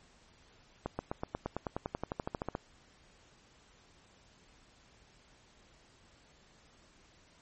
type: accelerating click train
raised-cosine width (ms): 1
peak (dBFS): -20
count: 19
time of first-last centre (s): 0.86-2.551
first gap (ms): 130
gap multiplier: 0.96
effects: pink hiss -63 dBFS RMS until 7.41 s + MP3 32 kbps